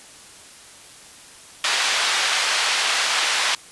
white band-pass noise, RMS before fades -21 dBFS, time 1.64-3.55 s, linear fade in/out 2 ms, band 850 to 4200 Hz, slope 12 dB/octave, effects white hiss -44 dBFS RMS until 3.71 s + resampled to 24000 Hz

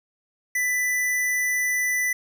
square tone, 1989 Hz, B6, 12 cents sharp, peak -22 dBFS, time 0.55-2.13 s, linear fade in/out 5 ms, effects none

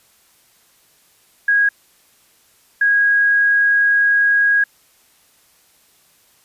sine tone bursts at uneven times, 1645 Hz, G#6, 17 cents flat, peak -11 dBFS, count 2, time 1.48-1.69 / 2.81-4.64 s, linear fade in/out 5 ms, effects white hiss -55 dBFS RMS until 6.44 s + resampled to 32000 Hz

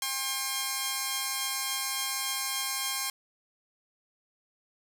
5% pulse tone pair together, 802 / 1070.5 Hz, G5 / C6, +39 / +39 cents, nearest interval perfect fourth, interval 500 cents, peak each -23 / -19 dBFS, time 0.02-3.1 s, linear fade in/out 2 ms, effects none

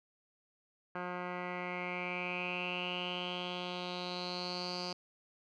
10% pulse tone with low-pass filter sweep, 179.1 Hz, F3, 44 cents sharp, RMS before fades -39 dBFS, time 0.95-4.93 s, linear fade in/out 5 ms, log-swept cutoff 1700 to 4900 Hz, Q 8.2, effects none

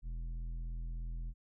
triangle tone with tanh clipping, 41.63 Hz, E1, 18 cents sharp, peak -39 dBFS, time 0.02-1.34 s, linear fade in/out 50 ms, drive 13 dB, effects none

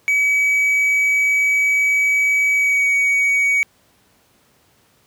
triangle tone with pitch glide, 2277 to 2253 Hz, C#7 to C#7, +46 to +28 cents, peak -12 dBFS, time 0.08-3.63 s, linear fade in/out 0 ms, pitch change -18 cents, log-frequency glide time 2.54-2.89 s, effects pink hiss -57 dBFS RMS until 5.06 s + high-pass 80 Hz 12 dB/octave

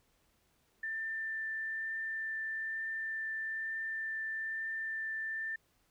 sine tone with vibrato, 1781 Hz, A6, 21 cents sharp, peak -35 dBFS, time 0.83-5.56 s, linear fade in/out 5 ms, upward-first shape triangle, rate 1.1 Hz, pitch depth 8 cents each way, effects pink hiss -73 dBFS RMS until 5.9 s

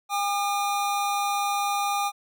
square tone pair together, 808 / 1210.6 Hz, G#5 / D#6, -48 / -48 cents, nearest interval perfect fifth, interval 700 cents, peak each -26 / -29 dBFS, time 0.09-2.12 s, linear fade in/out 50 ms, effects none

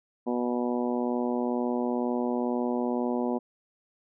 harmonic tone, 122.1 Hz, B2, 19 cents flat, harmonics 2 / 3 / 4 / 5 / 6 / 7 / 8, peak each -28 / -32 / -34 / -36 / -38 / -39 / -40 dBFS, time 0.26-3.39 s, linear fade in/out 20 ms, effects none

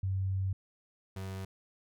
sine / 35% pulse tone pair in turn, 95.5 / 95.5 Hz, G2 / G2, -45 / -45 cents, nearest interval unison, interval 0 cents, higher neither, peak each -29 / -36 dBFS, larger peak first, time 0.03-0.53 / 1.16-1.45 s, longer first, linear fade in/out 5 ms, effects none

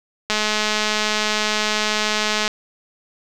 click train, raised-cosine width 0.2 ms, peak -3 dBFS, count 465, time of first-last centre 0.3-2.478 s, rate 213 Hz, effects none

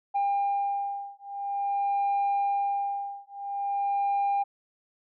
sine beating tone pair, 801 / 801.48 Hz, G5 / G5, +37 / +38 cents, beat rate 0.48 Hz, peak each -27 dBFS, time 0.14-4.44 s, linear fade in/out 20 ms, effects tanh soft clip ceiling -21 dBFS

